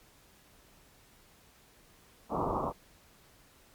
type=low-pass noise; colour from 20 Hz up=white; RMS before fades=-32 dBFS; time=2.29-2.73 s; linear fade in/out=50 ms; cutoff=1200 Hz; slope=96 dB/octave; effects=pink hiss -61 dBFS RMS until 3.74 s + MP3 96 kbps